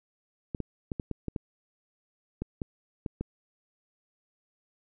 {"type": "clicks", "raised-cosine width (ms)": 3, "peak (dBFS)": -19, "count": 11, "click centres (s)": [0.548, 0.603, 0.918, 0.998, 1.113, 1.283, 1.362, 2.42, 2.618, 3.062, 3.21], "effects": []}